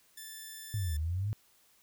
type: tone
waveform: 5% pulse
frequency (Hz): 1760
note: A6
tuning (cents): 0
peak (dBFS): -33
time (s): 0.17-0.97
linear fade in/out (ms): 5
type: exponential two-way sweep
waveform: sine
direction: down then up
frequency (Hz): 110 to 73.4 to 110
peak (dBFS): -30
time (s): 0.74-1.33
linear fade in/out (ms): 0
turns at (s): 0.96
effects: white hiss -66 dBFS RMS until 1.82 s